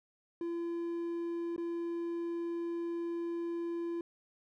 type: tone with dropouts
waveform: triangle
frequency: 339.8 Hz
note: F4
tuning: 47 cents flat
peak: -32 dBFS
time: 0.41-4.01 s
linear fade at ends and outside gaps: 2 ms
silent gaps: 1.563-1.579 s
effects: none